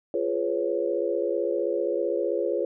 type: chord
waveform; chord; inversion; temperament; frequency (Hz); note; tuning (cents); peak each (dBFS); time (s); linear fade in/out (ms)
sine; C# dominant seventh; first; just; 346.5 / 415.8 / 498.9 / 554.4; E#4 / G#4 / B4 / C#5; -14 / +2 / +17 / 0; -29; 0.14-2.65; 2
effects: none